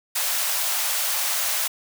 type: high-pass noise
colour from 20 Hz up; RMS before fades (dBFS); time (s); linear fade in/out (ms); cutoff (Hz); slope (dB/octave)
white; -24; 0.15-1.68; 10; 560; 48
effects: none